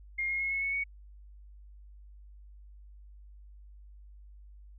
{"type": "tone with pitch steps", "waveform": "sine", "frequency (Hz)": [2129, 2149, 2169, 2189, 2209, 2230], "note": ["C7", "C7", "C#7", "C#7", "C#7", "C#7"], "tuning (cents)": [30, 46, -38, -22, -7, 10], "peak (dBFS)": -29, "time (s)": [0.18, 0.84], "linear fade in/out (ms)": 10, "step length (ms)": 110, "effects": ["added 50 Hz sine -49 dBFS peak until 4.78 s"]}